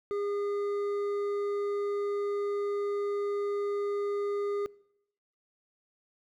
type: tone with hard clipping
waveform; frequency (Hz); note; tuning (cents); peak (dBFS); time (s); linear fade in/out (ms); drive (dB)
sine; 406.8; G#4; -36; -31; 0.11-4.66; 0; 7
effects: noise-tail reverb RT60 0.8 s tail -23 dB re dry